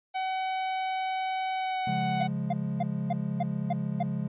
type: tone with pitch glide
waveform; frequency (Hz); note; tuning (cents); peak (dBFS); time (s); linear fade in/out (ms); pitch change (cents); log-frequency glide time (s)
45% pulse; 755 to 745; F#5 to F#5; +35 to +12; -28; 0.14-2.28; 20; -23; 1.55-2.01
type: chord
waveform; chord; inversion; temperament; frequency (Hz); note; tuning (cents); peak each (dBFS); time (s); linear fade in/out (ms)
triangle; Db major; none; equal; 138.59 / 174.61 / 207.7; Db3 / F3 / Ab3; 0 / 0 / 0; -31; 1.87-4.28; 5
type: tone bursts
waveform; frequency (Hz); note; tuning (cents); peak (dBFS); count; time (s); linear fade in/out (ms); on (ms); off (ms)
triangle; 698.5; F5; 0; -24; 7; 2.2-4.03; 5; 30; 270
effects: resampled to 8000 Hz